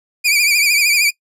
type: tone with vibrato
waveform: sawtooth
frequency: 2367 Hz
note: D7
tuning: 13 cents sharp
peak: -8 dBFS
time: 0.24-1.11 s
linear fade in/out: 20 ms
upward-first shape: triangle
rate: 13 Hz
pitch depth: 94 cents each way
effects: noise-tail reverb RT60 0.1 s tail -22 dB re dry + resampled to 32000 Hz